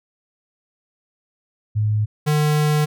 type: tone pair in turn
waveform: sine / square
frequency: 106.5 / 150.61 Hz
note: G#2 / D3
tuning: +44 / +44 cents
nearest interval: tritone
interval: 600 cents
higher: second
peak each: -16 dBFS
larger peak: neither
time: 1.75-2.06 / 2.26-2.86 s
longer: second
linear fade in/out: 20 ms
effects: none